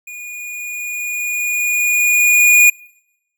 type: tone with level ramp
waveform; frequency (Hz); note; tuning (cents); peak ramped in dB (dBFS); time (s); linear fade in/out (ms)
square; 2445; D#7; -31; -30 to -6; 0.07-2.7; 5
effects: noise-tail reverb RT60 0.9 s tail -26 dB re dry